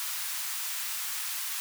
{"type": "high-pass noise", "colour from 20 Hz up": "white", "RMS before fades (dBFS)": -34, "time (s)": [0, 1.6], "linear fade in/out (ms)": 0, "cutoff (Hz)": 940, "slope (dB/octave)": 24, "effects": []}